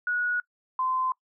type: tone pair in turn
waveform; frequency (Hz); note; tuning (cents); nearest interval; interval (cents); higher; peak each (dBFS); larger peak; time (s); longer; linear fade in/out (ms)
sine; 1459 / 1031.7; F#6 / C6; -25 / -25; tritone; 600; first; -24; neither; 0.07-0.4 / 0.79-1.12; neither; 2
effects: noise-tail reverb RT60 0.1 s tail -23 dB re dry